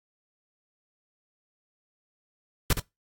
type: noise with echo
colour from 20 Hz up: pink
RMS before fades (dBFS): -21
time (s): 2.7-2.73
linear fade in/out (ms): 2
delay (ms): 68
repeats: 1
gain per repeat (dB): -8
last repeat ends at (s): 2.798
effects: noise-tail reverb RT60 0.2 s tail -22 dB re dry + AAC 64 kbps